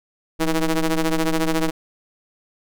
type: ring-modulated tone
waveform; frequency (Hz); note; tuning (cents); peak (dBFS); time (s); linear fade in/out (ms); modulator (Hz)
sawtooth; 162; E3; -30; -11; 0.39-1.71; 20; 155
effects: none